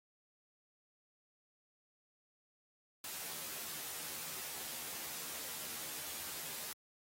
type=noise with comb filter; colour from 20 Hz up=white; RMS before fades=-44 dBFS; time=3.04-6.73 s; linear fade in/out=2 ms; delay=13 ms; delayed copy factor=+0.9; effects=high-pass 100 Hz 12 dB/octave + AAC 48 kbps